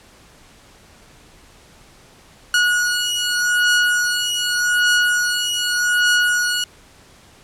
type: beating tone pair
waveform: sawtooth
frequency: 1453 / 1453.84 Hz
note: F#6 / F#6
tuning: -32 / -31 cents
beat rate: 0.84 Hz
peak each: -15 dBFS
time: 2.54-6.64 s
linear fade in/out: 2 ms
effects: pink hiss -48 dBFS RMS until 7.43 s + low-pass 10000 Hz 12 dB/octave